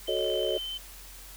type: tone with vibrato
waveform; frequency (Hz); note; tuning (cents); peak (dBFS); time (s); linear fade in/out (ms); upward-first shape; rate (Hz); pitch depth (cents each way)
sine; 3076; G7; -33; -33; 0.07-0.78; 10; sine; 17; 10
type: chord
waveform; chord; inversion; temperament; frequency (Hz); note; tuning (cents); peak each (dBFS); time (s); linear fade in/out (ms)
sine; D# half-diminished seventh; first; equal; 370 / 440 / 554.4 / 622.3; F#4 / A4 / C#5 / D#5; 0 / 0 / 0 / 0; -32; 0.08-0.58; 5
type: click train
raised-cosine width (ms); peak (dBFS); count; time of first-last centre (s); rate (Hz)
0.3; -33; 22; 0.17-0.562; 53.6
effects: added 45 Hz sine -48 dBFS peak until 1.36 s + white hiss -48 dBFS RMS until 1.36 s